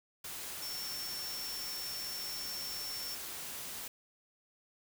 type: tone in noise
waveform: sine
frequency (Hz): 5430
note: F8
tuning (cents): -50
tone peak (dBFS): -40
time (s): 0.62-3.15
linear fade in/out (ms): 5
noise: white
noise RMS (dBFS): -43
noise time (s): 0.24-3.88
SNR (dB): 0
effects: none